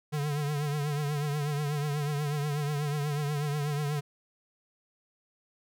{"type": "tone with vibrato", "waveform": "square", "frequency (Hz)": 146.83, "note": "D3", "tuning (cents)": 0, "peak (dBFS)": -29, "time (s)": [0.12, 4.01], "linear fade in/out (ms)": 20, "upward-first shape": "triangle", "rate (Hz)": 8.2, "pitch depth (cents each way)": 73, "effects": []}